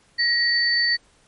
sine tone pair together, 1900 / 4527 Hz, A#6 / C#8, +33 / +36 cents, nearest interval octave + minor third, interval 1503 cents, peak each -20 dBFS, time 0.18-0.97 s, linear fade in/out 20 ms, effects pink hiss -58 dBFS RMS until 1.27 s + MP3 48 kbps

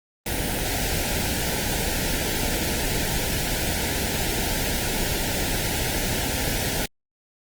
pink band-stop noise, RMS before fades -25 dBFS, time 0.26-6.86 s, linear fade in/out 5 ms, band 940 to 1400 Hz, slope 96 dB/octave, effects Opus 24 kbps

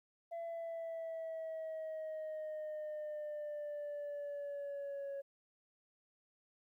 sine exponential sweep, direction down, 675 to 554.4 Hz, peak -38 dBFS, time 0.31-5.22 s, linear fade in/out 20 ms, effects tanh soft clip ceiling -39 dBFS + 13-bit

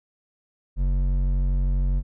triangle tone with hard clipping, 46.25 Hz, F#1, in tune, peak -21 dBFS, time 0.76-2.03 s, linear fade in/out 50 ms, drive 12 dB, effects none

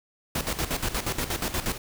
pink noise with tremolo, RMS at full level -27 dBFS, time 0.35-1.78 s, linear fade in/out 5 ms, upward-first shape square, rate 8.4 Hz, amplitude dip 70%, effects none

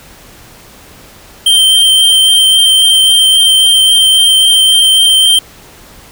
square tone with vibrato, 3136 Hz, G7, in tune, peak -5 dBFS, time 1.46-5.39 s, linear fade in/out 5 ms, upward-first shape sine, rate 3.7 Hz, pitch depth 12 cents each way, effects pink hiss -37 dBFS RMS until 6.11 s

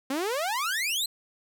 sawtooth exponential sweep, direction up, 256.6 to 4186 Hz, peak -23 dBFS, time 0.1-1.06 s, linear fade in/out 5 ms, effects none

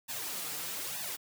white noise with flanger, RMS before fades -38 dBFS, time 0.08-1.17 s, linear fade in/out 20 ms, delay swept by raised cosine 1.1 to 6.7 ms, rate 1.1 Hz, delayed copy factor +0.9, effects high-pass 100 Hz 12 dB/octave

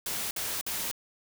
white noise bursts, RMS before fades -33 dBFS, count 3, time 0.06-0.914 s, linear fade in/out 2 ms, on 250 ms, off 52 ms, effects none

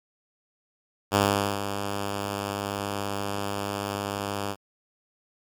5% pulse tone with ADSR envelope, 100.7 Hz, G2, 47 cents sharp, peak -7 dBFS, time 1.11-4.56 s, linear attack 43 ms, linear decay 420 ms, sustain -10 dB, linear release 50 ms, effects MP3 96 kbps

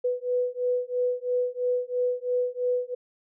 sine beating tone pair, 493.9 / 496.9 Hz, B4 / B4, 0 / +11 cents, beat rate 3 Hz, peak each -27 / -27 dBFS, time 0.04-2.95 s, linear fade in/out 10 ms, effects none

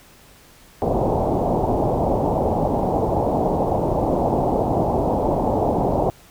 white low-pass noise, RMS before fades -20 dBFS, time 0.82-6.1 s, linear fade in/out 0 ms, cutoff 860 Hz, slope 48 dB/octave, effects pink hiss -49 dBFS RMS until 6.3 s

